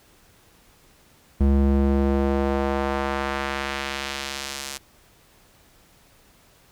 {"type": "tone with band-pass filter sweep", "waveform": "square", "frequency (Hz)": 68.7, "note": "C#2", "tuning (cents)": -15, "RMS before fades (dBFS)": -23, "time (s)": [1.4, 4.78], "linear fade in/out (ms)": 10, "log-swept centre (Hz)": [150, 7400], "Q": 0.78, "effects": ["pink hiss -56 dBFS RMS until 6.71 s"]}